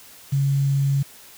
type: tone with quantisation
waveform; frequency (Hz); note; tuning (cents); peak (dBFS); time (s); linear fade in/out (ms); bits
sine; 138.59; C#3; 0; -17; 0.32-1.03; 10; 7
effects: white hiss -46 dBFS RMS until 1.37 s